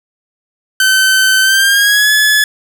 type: tone with pitch glide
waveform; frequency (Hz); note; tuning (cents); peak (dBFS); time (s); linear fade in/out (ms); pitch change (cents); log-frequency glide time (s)
sawtooth; 1534 to 1711.9; G6 to A6; -38 to -48; -4; 0.8-2.44; 2; +190; 1.42-2.12
effects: none